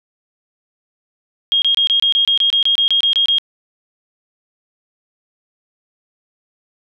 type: tone bursts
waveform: sine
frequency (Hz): 3250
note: G#7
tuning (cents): -38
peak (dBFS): -11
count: 15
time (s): 1.52-3.384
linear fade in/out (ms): 0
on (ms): 100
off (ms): 26
effects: none